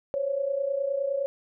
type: tone pair together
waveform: sine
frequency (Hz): 530 / 559.7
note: C5 / C#5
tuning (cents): +22 / +17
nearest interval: minor second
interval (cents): 95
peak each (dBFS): -31 / -26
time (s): 0.14-1.26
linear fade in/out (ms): 0
effects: none